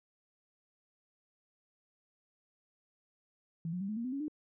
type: tone with pitch steps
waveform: sine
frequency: 164.81 / 179.73 / 195.99 / 213.7 / 233.1 / 254.2 / 277.2 / 302.3 Hz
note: E3 / F3 / G3 / G#3 / A#3 / C4 / C#4 / D#4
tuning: 0 / +50 / 0 / +50 / 0 / -50 / 0 / -50 cents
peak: -34 dBFS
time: 3.65-4.282 s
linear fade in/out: 2 ms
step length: 79 ms
effects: none